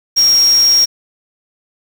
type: tone in noise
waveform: sine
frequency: 5588 Hz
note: F8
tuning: in tune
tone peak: -7 dBFS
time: 0.16-0.86 s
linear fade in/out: 20 ms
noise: white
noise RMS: -25 dBFS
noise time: 0.16-0.86 s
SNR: +15 dB
effects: none